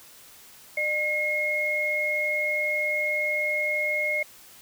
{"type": "tone pair together", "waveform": "sine", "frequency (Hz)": [605, 2156], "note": ["D#5", "C#7"], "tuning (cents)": [-49, -49], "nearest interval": "octave + minor seventh", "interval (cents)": 2200, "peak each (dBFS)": [-30, -24], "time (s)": [0.77, 4.23], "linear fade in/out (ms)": 5, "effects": ["white hiss -50 dBFS RMS until 4.61 s"]}